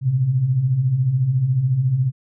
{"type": "beating tone pair", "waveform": "sine", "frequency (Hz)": [117.7, 131.7], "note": ["A#2", "C3"], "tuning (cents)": [17, 12], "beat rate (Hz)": 14, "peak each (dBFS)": [-24, -16], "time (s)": [0.01, 2.12], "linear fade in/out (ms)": 50, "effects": []}